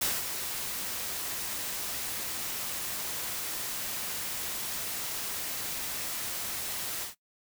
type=noise with ADSR envelope; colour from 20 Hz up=white; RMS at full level=-28 dBFS; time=0.01-7.15 s; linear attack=8 ms; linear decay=210 ms; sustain=-7 dB; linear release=130 ms; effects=noise-tail reverb RT60 0.1 s tail -18 dB re dry